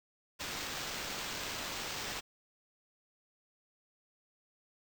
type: noise with sample-and-hold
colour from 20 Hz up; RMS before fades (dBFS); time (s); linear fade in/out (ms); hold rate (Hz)
violet; -40; 0.39-2.21; 20; 11025
effects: none